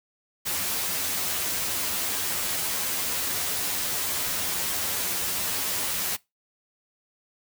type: noise with comb filter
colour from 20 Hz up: white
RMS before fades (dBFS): -28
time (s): 0.45-6.17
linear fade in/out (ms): 20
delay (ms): 11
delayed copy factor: +0.9
effects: noise-tail reverb RT60 0.2 s tail -22 dB re dry